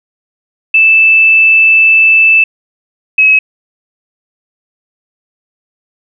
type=tone pair in turn; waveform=sine; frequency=2637 / 2563 Hz; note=E7 / E7; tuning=0 / -49 cents; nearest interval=unison; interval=49 cents; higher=first; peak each=-3 dBFS; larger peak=neither; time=0.74-2.44 / 3.18-3.39 s; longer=first; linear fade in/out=5 ms; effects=none